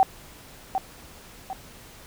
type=tone with echo; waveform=sine; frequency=765 Hz; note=G5; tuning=42 cents flat; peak=-13 dBFS; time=0-0.03 s; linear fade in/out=0 ms; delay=750 ms; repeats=2; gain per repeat=-8 dB; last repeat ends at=1.53 s; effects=pink hiss -47 dBFS RMS until 2.06 s